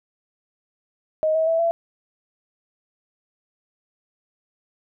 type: tone with pitch steps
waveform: sine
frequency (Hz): 626 / 641 / 656.4 / 672.1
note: D#5 / E5 / E5 / E5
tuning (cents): +10 / -49 / -8 / +33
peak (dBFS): -17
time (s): 1.23-1.71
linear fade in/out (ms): 0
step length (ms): 120
effects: none